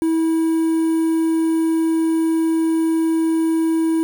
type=tone with quantisation; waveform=triangle; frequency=324.4 Hz; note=E4; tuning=28 cents flat; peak=-13 dBFS; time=0.02-4.03 s; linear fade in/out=0 ms; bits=6; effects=none